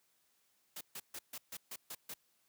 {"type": "noise bursts", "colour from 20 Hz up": "white", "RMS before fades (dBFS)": -45, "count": 8, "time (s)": [0.76, 2.14], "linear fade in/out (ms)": 5, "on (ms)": 50, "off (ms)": 140, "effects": ["white hiss -75 dBFS RMS until 2.48 s", "high-pass 80 Hz 12 dB/octave"]}